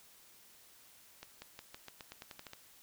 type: accelerating click train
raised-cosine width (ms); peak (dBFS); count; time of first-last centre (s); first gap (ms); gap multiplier
0.2; -29; 12; 1.23-2.534; 190; 0.9
effects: white hiss -61 dBFS RMS until 2.82 s